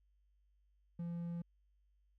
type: tone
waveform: triangle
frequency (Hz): 170.9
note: F3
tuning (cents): -37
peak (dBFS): -37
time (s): 0.99-1.42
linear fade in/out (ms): 5
effects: added 50 Hz sine -70 dBFS peak until 2.18 s